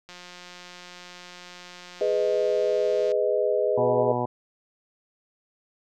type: click train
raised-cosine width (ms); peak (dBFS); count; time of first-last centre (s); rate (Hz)
0.2; -26; 540; 0.09-3.118; 178
type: chord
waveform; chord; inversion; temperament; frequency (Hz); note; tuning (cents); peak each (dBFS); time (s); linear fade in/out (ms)
sine; G# minor; none; just; 415.3 / 498.4 / 623; G#4 / B4 / D#5; 0 / +16 / +2; -25; 2.01-4.12; 2
type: harmonic tone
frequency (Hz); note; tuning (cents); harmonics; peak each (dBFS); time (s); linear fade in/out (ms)
122.5; B2; -14; 1 / 2 / 3 / 4 / 5 / 6 / 7 / 8; -32 / -32 / -32 / -32 / -32 / -32 / -32 / -32; 3.77-4.26; 10
effects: none